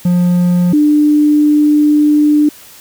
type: tone pair in turn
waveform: triangle / sine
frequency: 177.2 / 298 Hz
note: F3 / D4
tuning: +25 / +25 cents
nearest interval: major sixth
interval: 900 cents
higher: second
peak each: -6 dBFS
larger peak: neither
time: 0.05-0.73 / 0.73-2.49 s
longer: second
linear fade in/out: 5 ms
effects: white hiss -38 dBFS RMS until 2.8 s